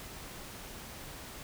silence, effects pink hiss -46 dBFS RMS until 1.43 s

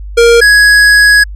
square tone pair in turn, 468.3 / 1668.8 Hz, A#4 / G#6, +8 / +8 cents, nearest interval octave + minor seventh, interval 2200 cents, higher second, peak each -3 dBFS, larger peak neither, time 0.17-0.41 / 0.41-1.24 s, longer second, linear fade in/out 10 ms, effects added 50 Hz sine -21 dBFS peak until 1.35 s + low-pass 9000 Hz 12 dB/octave

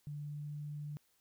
sine tone with pitch glide, 146.83 to 147.77 Hz, D3 to D3, 0 to +11 cents, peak -40 dBFS, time 0.07-0.97 s, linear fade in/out 0 ms, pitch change +11 cents, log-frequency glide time 0.18-0.53 s, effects white hiss -74 dBFS RMS until 1.2 s

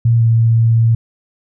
sine tone with pitch glide, 116.5 to 114.43 Hz, A#2 to A#2, -1 to -32 cents, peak -8 dBFS, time 0.05-0.95 s, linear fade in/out 5 ms, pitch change -31 cents, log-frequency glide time 0.17-0.23 s, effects none

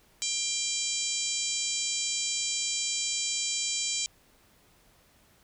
harmonic tone, 792 Hz, G5, 18 cents sharp, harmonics 3 / 4 / 5 / 6 / 7 / 8 / 9 / 10, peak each -39 / -37 / -37 / -38 / -37 / -37 / -33 / -37 dBFS, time 0.22-4.06 s, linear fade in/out 0 ms, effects pink hiss -62 dBFS RMS until 5.43 s

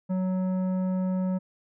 triangle tone with tanh clipping, 185.7 Hz, F#3, 7 cents sharp, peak -26 dBFS, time 0.09-1.39 s, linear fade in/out 20 ms, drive 15 dB, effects none

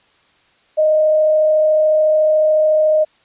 sine tone with frequency modulation, 619 Hz, D#5, 9 cents flat, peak -10 dBFS, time 0.77-3.05 s, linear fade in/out 20 ms, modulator 33.9 Hz, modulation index 0.21, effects white hiss -55 dBFS RMS until 3.24 s + resampled to 8000 Hz

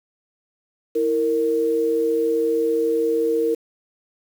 sine tone pair together, 326.4 / 461.6 Hz, E4 / A#4, -17 / -17 cents, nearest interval tritone, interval 600 cents, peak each -24 / -18 dBFS, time 0.95-3.55 s, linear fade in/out 10 ms, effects 7-bit

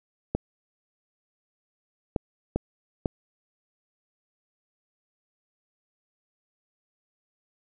clicks, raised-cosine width 2 ms, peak -11 dBFS, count 4, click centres 0.35 / 2.162 / 2.56 / 3.058 s, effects none

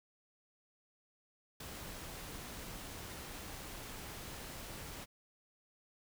pink noise with ADSR envelope, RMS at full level -43 dBFS, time 1.6-5.06 s, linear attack 6 ms, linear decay 6 ms, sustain -4 dB, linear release 31 ms, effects none

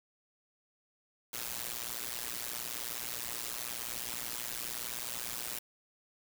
white noise with amplitude modulation, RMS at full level -35 dBFS, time 1.33-5.59 s, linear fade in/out 5 ms, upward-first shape sine, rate 119 Hz, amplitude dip 100%, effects none

